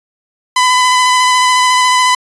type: tone with vibrato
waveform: sawtooth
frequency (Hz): 1005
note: B5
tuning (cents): +30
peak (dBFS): -4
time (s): 0.56-2.15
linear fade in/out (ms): 5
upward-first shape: square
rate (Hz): 14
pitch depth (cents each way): 12
effects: resampled to 22050 Hz